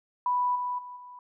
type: tone with level steps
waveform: sine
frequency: 987.8 Hz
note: B5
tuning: in tune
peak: -23 / -28 / -39 / -43 dBFS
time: 0.26-1.19 s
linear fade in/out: 2 ms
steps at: 0.55 / 0.78 / 0.96 s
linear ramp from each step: 10 ms
effects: none